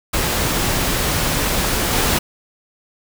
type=noise with level steps; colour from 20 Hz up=pink; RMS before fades=-19 / -17 dBFS; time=0.13-2.19 s; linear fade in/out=10 ms; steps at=1.93 s; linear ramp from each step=5 ms; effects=none